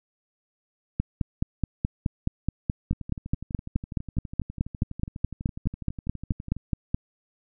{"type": "two click trains", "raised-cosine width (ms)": 5, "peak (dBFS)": [-11, -23], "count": [29, 45], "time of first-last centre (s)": [[1, 6.945], [2.93, 6.566]], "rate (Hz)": [4.71, 12.1], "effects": []}